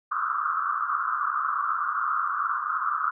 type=band-pass noise; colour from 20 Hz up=white; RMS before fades=-27 dBFS; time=0.11-3.11 s; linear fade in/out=10 ms; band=1100 to 1400 Hz; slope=96 dB/octave; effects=none